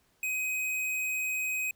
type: tone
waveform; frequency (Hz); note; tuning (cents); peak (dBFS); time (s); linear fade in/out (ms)
square; 2518; D#7; +20; -30; 0.23-1.71; 2
effects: pink hiss -69 dBFS RMS until 1.75 s